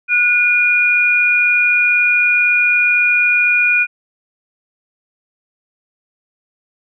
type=tone pair together; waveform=sine; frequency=1460.3 / 2434 Hz; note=F#6 / D#7; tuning=-23 / -39 cents; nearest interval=major sixth; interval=884 cents; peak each=-17 / -11 dBFS; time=0.08-3.87 s; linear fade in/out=50 ms; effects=none